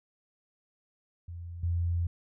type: tone pair in turn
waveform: sine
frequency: 85.9 / 85.9 Hz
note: F2 / F2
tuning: -28 / -28 cents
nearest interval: unison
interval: 0 cents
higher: neither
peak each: -38 / -26 dBFS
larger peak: second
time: 1.28-1.63 / 1.63-2.07 s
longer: second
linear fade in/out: 5 ms
effects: none